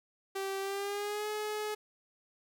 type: tone with pitch glide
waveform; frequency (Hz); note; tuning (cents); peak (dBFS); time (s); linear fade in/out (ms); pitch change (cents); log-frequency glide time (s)
sawtooth; 388.9 to 424.1; G4 to G#4; -14 to +36; -30; 0.35-1.75; 10; +150; 0.6-1.28
effects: none